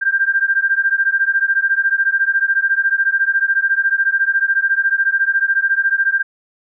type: beating tone pair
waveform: sine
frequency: 1581 / 1595 Hz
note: G6 / G6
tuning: +14 / +30 cents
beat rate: 14 Hz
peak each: -16 dBFS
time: 0.01-6.23 s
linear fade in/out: 20 ms
effects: none